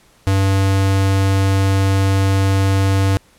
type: tone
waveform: square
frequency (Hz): 97.1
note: G2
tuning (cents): -16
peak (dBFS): -13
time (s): 0.27-3.17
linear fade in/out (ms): 0
effects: pink hiss -52 dBFS RMS until 3.38 s + low-pass 12000 Hz 12 dB/octave